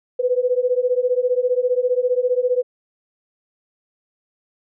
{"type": "beating tone pair", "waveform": "sine", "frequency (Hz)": [491.2, 506.2], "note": ["B4", "B4"], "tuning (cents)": [-9, 43], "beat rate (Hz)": 15, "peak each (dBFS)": -19, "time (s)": [0.19, 2.63], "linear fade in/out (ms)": 10, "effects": []}